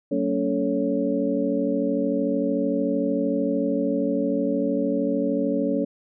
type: tone cluster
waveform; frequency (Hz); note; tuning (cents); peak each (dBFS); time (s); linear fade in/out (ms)
sine; 189.2 / 229.5 / 282.7 / 438.9 / 556; F#3 / A#3 / C#4 / A4 / C#5; +39 / -27 / +34 / -4 / +5; -30 / -28 / -24 / -29 / -27; 0.11-5.85; 10
effects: none